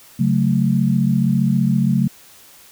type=chord; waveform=sine; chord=F# minor; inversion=second; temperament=equal; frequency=138.59 / 185 / 220 Hz; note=C#3 / F#3 / A3; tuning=0 / 0 / 0 cents; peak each=-18 dBFS; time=0.19-2.08 s; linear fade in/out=10 ms; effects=white hiss -46 dBFS RMS until 2.71 s